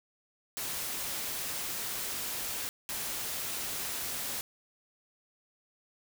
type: noise bursts at uneven times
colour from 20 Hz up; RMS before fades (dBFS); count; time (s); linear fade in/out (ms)
white; -36; 2; 0.57-2.69 / 2.89-4.41; 0
effects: none